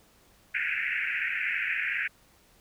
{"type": "band-pass noise", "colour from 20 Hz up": "white", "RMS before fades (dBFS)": -30, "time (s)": [0.54, 2.08], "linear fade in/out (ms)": 10, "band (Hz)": [1500, 2600], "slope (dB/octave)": 96, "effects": ["pink hiss -61 dBFS RMS until 2.6 s"]}